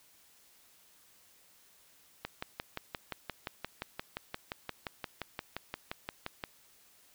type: click train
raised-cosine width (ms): 0.3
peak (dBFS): -20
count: 25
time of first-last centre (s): 2.25-6.438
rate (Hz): 5.73
effects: white hiss -63 dBFS RMS until 7.14 s